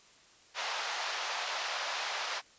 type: band-pass noise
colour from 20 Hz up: pink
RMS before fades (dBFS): -36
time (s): 0.54-2.42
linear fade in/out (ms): 50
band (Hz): 680 to 5800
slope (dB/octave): 24
effects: white hiss -60 dBFS RMS until 2.58 s + resampled to 16000 Hz